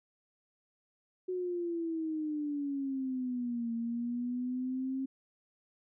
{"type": "exponential two-way sweep", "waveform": "sine", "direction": "down then up", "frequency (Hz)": [370, 230, 267.9], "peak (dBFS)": -32, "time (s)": [1.28, 5.06], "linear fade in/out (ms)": 10, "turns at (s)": 3.73, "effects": []}